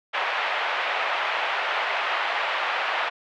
pink band-pass noise, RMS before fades -26 dBFS, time 0.13-3.1 s, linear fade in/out 20 ms, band 660 to 3000 Hz, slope 24 dB/octave, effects none

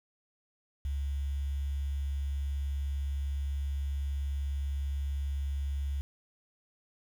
sine tone with quantisation, 69.7 Hz, C#2, 10 cents sharp, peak -30 dBFS, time 0.85-6.01 s, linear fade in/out 0 ms, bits 9, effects none

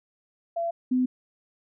sine tone pair in turn, 677 / 253.6 Hz, E5 / B3, +46 / +46 cents, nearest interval octave + perfect fourth, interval 1700 cents, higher first, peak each -25 / -20 dBFS, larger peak second, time 0.56-0.71 / 0.91-1.06 s, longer neither, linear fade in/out 10 ms, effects none

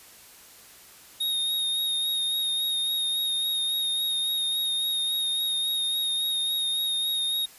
square tone with vibrato, 3724 Hz, A#7, 2 cents flat, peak -25 dBFS, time 1.2-7.46 s, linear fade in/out 10 ms, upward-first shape sine, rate 3.6 Hz, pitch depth 23 cents each way, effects white hiss -50 dBFS RMS until 7.58 s + resampled to 32000 Hz

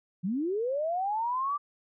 sine linear sweep, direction up, 165.3 to 1184 Hz, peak -27 dBFS, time 0.23-1.58 s, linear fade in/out 20 ms, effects none

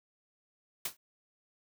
white noise with exponential decay, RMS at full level -30 dBFS, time 0.85-0.97 s, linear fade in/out 5 ms, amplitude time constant 24 ms, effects none

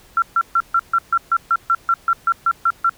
sine tone bursts, 1360 Hz, F6, 46 cents flat, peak -12 dBFS, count 15, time 0.17-2.895 s, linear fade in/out 2 ms, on 51 ms, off 140 ms, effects pink hiss -49 dBFS RMS until 2.97 s

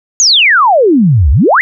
sine exponential two-way sweep, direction down then up, 6840 to 61.74 to 2158 Hz, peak -4 dBFS, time 0.2-1.61 s, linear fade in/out 0 ms, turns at 1.31 s, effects none

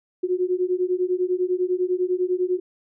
sine beating tone pair, 358.7 / 368.7 Hz, F4 / F#4, +46 / -6 cents, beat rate 10 Hz, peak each -23 dBFS, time 0.23-2.6 s, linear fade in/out 10 ms, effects none

